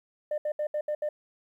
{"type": "tone bursts at uneven times", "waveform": "sine", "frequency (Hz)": 600, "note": "D5", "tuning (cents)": 37, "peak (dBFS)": -25, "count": 6, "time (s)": [[0.31, 0.38], [0.45, 0.52], [0.59, 0.67], [0.74, 0.81], [0.88, 0.95], [1.02, 1.09]], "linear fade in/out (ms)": 5, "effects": ["tanh soft clip ceiling -24 dBFS", "11-bit"]}